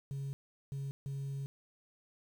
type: tone bursts at uneven times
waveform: sine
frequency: 137.9 Hz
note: C#3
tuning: 9 cents flat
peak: -34 dBFS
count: 3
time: 0.11-0.33 / 0.72-0.91 / 1.06-1.46 s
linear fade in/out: 0 ms
effects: tanh soft clip ceiling -35 dBFS + 10-bit